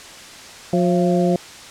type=harmonic tone with a mistuned harmonic; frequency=178.5 Hz; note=F3; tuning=38 cents sharp; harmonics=1 / 2 / 3 / 4; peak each=-17 / -20 / -22 / -23 dBFS; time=0.73-1.36 s; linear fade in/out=2 ms; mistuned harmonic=4; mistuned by=-75 cents; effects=white hiss -38 dBFS RMS until 1.7 s + low-pass 7000 Hz 12 dB/octave